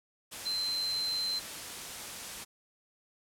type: tone in noise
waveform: sine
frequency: 4097 Hz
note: C8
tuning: 37 cents flat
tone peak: -30 dBFS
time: 0.45-1.4 s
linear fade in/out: 20 ms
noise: white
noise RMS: -41 dBFS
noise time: 0.31-2.45 s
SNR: +8 dB
effects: low-pass 11000 Hz 12 dB/octave